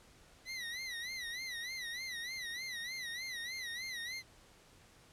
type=tone with vibrato; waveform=25% pulse; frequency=1975.5 Hz; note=B6; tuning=in tune; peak=-36 dBFS; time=0.45-4.23 s; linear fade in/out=50 ms; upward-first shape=sine; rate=3.3 Hz; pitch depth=120 cents each way; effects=pink hiss -62 dBFS RMS until 5.12 s + low-pass 10000 Hz 12 dB/octave